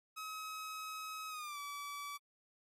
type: tone with pitch glide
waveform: sawtooth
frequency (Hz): 1276 to 1150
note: D#6 to D6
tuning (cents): +43 to -37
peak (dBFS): -39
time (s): 0.16-2.18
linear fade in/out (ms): 20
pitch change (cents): -180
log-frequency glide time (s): 1.29-1.59
effects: AAC 48 kbps